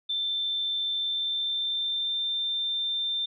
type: tone with pitch glide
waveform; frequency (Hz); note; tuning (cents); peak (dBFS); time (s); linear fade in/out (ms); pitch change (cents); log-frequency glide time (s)
sine; 3553 to 3580; A7 to A7; +16 to +29; -26; 0.09-3.26; 10; +13; 0.93-2.15
effects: none